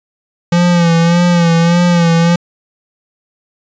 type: tone with vibrato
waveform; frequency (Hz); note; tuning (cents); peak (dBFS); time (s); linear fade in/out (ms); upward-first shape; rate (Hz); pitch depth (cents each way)
square; 171.1; F3; -35; -8; 0.52-2.36; 5; sine; 1.7; 49
effects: resampled to 16000 Hz